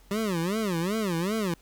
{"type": "tone with vibrato", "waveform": "25% pulse", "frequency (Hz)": 191.6, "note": "G3", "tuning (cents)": -39, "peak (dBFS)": -22, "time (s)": [0.11, 1.54], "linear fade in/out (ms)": 2, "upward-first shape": "sine", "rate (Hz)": 2.6, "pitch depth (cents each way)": 270, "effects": ["added 45 Hz sine -54 dBFS peak until 1.61 s", "pink hiss -60 dBFS RMS until 1.61 s"]}